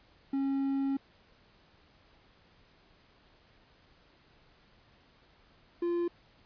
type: tone pair in turn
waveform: triangle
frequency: 273.2 / 345.6 Hz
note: C#4 / F4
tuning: -25 / -18 cents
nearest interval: major third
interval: 407 cents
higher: second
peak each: -26 dBFS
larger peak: neither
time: 0.33-0.97 / 5.82-6.08 s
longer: first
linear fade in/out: 5 ms
effects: pink hiss -63 dBFS RMS until 6.45 s + resampled to 11025 Hz